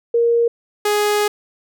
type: tone pair in turn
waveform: sine / sawtooth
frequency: 468.5 / 416.4 Hz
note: A#4 / G#4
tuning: +9 / +5 cents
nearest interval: major second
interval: 204 cents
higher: first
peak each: -12 / -11 dBFS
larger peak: second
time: 0.14-0.48 / 0.85-1.28 s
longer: second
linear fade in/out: 5 ms
effects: none